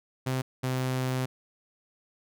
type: tone pair in turn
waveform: sawtooth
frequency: 130 / 129.03 Hz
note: C3 / C3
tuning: -11 / -24 cents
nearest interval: unison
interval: 13 cents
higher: first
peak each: -23 dBFS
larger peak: neither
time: 0.26-0.42 / 0.63-1.26 s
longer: second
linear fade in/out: 10 ms
effects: none